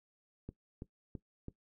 click train, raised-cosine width 3 ms, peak -30 dBFS, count 4, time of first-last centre 0.49-1.483 s, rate 3.02 Hz, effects noise-tail reverb RT60 0.1 s tail -17 dB re dry

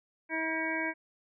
harmonic tone, 321.2 Hz, E4, 45 cents flat, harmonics 1 / 2 / 3 / 5 / 6 / 7, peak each -36 / -39 / -39 / -36 / -39 / -35 dBFS, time 0.29-0.94 s, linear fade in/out 50 ms, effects none

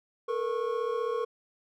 triangle tone cluster, 444.2 / 479.6 / 1096 Hz, A4 / A#4 / C#6, +16 / +49 / -20 cents, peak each -30 / -29 / -34 dBFS, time 0.28-1.25 s, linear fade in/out 10 ms, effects none

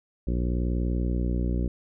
harmonic tone, 60.4 Hz, B1, 38 cents flat, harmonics 1 / 2 / 3 / 4 / 5 / 6 / 7 / 8 / 9, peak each -25 / -33 / -32 / -35 / -36 / -38 / -44 / -46 / -45 dBFS, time 0.27-1.68 s, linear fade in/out 5 ms, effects none

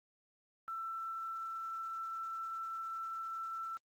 sine tone with quantisation, 1335 Hz, E6, 22 cents sharp, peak -38 dBFS, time 0.68-3.77 s, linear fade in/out 0 ms, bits 11, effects Opus 24 kbps

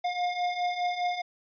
square beating tone pair, 709 / 713.9 Hz, F5 / F5, +26 / +38 cents, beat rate 4.9 Hz, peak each -34 / -29 dBFS, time 0.04-1.22 s, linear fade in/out 10 ms, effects resampled to 11025 Hz

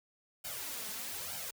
white noise with flanger, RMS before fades -41 dBFS, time 0.44-1.51 s, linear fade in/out 10 ms, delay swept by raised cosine 1.3 to 4.7 ms, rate 1.1 Hz, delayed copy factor +0.9, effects high-pass 60 Hz 12 dB/octave

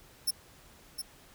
10% pulse tone with echo, 5370 Hz, E8, 31 cents sharp, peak -20 dBFS, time 0.27-0.31 s, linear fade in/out 10 ms, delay 710 ms, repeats 1, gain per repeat -8 dB, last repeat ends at 1.02 s, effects pink hiss -57 dBFS RMS until 1.34 s

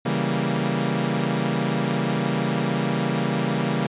sawtooth chord, C# diminished seventh, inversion none, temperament equal, 138.59 / 164.81 / 196 / 233.1 Hz, C#3 / E3 / G3 / Bb3, 0 / 0 / 0 / 0 cents, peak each -23 dBFS, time 0.05-3.87 s, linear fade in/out 10 ms, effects resampled to 8000 Hz

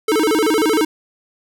square tone with vibrato, 370 Hz, F#4, in tune, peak -14 dBFS, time 0.08-0.85 s, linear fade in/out 5 ms, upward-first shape square, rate 13 Hz, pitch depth 290 cents each way, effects none

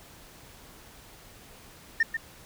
sine tone with echo, 1809 Hz, A6, 48 cents sharp, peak -17 dBFS, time 2-2.03 s, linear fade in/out 5 ms, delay 140 ms, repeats 1, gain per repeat -9 dB, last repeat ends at 2.17 s, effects tanh soft clip ceiling -17 dBFS + pink hiss -51 dBFS RMS until 2.45 s

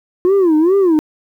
sine tone with vibrato, 349.2 Hz, F4, in tune, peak -6 dBFS, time 0.25-0.99 s, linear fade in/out 0 ms, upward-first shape sine, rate 2.4 Hz, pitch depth 230 cents each way, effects tanh soft clip ceiling -8 dBFS + 8-bit

